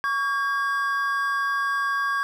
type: tone pair together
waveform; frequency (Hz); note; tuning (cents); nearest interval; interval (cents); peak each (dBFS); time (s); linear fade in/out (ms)
triangle; 1126 / 1619.8; C#6 / G#6; +27 / -44; tritone; 629; -23; 0.04-2.23; 0
effects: none